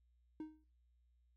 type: tone with exponential decay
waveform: triangle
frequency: 311.1 Hz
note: D#4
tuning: in tune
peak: -38 dBFS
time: 0.4-0.64 s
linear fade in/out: 2 ms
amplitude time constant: 51 ms
effects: noise-tail reverb RT60 0.3 s tail -19 dB re dry + added 60 Hz sine -70 dBFS peak until 1.36 s